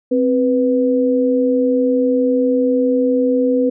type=tone pair together; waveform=sine; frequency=261.6 / 493.9 Hz; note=C4 / B4; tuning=0 / 0 cents; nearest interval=major seventh; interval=1100 cents; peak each=-15 dBFS; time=0.11-3.7 s; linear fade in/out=10 ms; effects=none